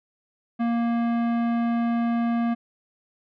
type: tone with tanh clipping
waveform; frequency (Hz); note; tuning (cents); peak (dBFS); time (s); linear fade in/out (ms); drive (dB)
sine; 234; A#3; +7; -23; 0.59-2.55; 20; 16
effects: none